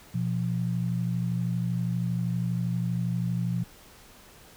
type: tone pair together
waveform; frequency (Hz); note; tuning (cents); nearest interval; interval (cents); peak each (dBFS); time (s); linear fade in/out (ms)
sine; 122.05 / 174.61; B2 / F3; -20 / 0; tritone; 620; -28 / -28; 0.14-3.64; 10
effects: pink hiss -52 dBFS RMS until 4.56 s